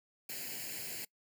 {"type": "noise with comb filter", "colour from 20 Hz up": "white", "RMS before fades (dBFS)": -42, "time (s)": [0.29, 1.05], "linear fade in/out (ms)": 5, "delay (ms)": 0.42, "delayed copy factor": 0.8, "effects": ["noise-tail reverb RT60 0.1 s tail -23 dB re dry", "high-pass 100 Hz 12 dB/octave"]}